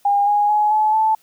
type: tone with pitch steps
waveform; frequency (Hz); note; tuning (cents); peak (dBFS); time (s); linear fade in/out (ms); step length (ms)
sine; 809 / 825 / 841.4 / 858.1 / 875.1; G#5 / G#5 / G#5 / A5 / A5; -46 / -12 / +22 / -44 / -10; -13; 0.05-1.15; 5; 220
effects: white hiss -57 dBFS RMS until 1.22 s